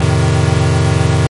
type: chord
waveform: square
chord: F dominant seventh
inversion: none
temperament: equal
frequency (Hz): 87.31 / 110 / 130.81 / 155.56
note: F2 / A2 / C3 / Eb3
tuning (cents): 0 / 0 / 0 / 0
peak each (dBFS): -16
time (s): 0-1.27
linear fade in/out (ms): 5
effects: MP3 48 kbps